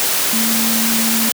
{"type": "tone in noise", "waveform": "sine", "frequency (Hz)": 226.2, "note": "A3", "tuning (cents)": 48, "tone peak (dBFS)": -18, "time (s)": [0.33, 1.29], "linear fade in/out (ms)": 0, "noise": "white", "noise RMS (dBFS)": -17, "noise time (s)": [0, 1.32], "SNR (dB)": -4, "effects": ["high-pass 150 Hz 12 dB/octave"]}